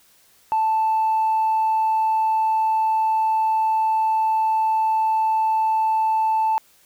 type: tone with tanh clipping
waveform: triangle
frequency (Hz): 880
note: A5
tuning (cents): 0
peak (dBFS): -17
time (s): 0.52-6.58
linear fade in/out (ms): 0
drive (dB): 5
effects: white hiss -56 dBFS RMS until 6.85 s